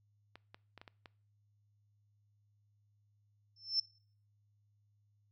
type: clicks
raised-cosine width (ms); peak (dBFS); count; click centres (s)
0.3; -35; 6; 0.356 / 0.545 / 0.777 / 0.815 / 0.878 / 1.058
type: tone with exponential growth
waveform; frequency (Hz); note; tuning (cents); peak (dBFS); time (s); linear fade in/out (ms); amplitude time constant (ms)
sine; 5330; E8; +18; -26; 3.56-3.8; 5; 52
effects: noise-tail reverb RT60 0.5 s tail -22 dB re dry + added 103 Hz sine -70 dBFS peak until 5.31 s